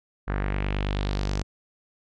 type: tone with low-pass filter sweep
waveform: sawtooth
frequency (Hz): 49.33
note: G1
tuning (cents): +12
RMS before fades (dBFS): -27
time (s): 0.27-1.43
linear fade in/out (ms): 20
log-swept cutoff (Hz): 1600 to 6200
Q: 2.3
effects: none